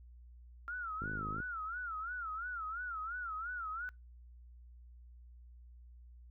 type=tone with vibrato; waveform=sine; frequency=1370 Hz; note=F6; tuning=34 cents flat; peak=-38 dBFS; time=0.68-3.89 s; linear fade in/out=0 ms; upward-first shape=sine; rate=2.9 Hz; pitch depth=150 cents each way
type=click train; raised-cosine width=3 ms; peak=-31 dBFS; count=21; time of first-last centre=1.02-1.402 s; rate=52.3 Hz
effects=noise-tail reverb RT60 0.2 s tail -24 dB re dry + added 60 Hz sine -53 dBFS peak until 6.3 s